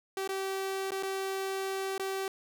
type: tone with dropouts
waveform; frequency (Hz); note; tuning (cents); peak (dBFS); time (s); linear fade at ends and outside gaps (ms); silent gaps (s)
sawtooth; 385.9; G4; -27; -28; 0.17-2.28; 2; 0.276-0.29 / 0.907-0.918 / 1.027-1.032 / 1.98-1.996
effects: none